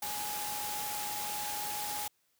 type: tone in noise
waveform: sine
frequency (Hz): 834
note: G#5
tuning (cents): +7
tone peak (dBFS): -39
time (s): 0.02-2.08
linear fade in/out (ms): 5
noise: white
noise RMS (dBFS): -38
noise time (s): 0.02-2.08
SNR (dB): -4
effects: white hiss -74 dBFS RMS until 2.39 s + high-pass 60 Hz 12 dB/octave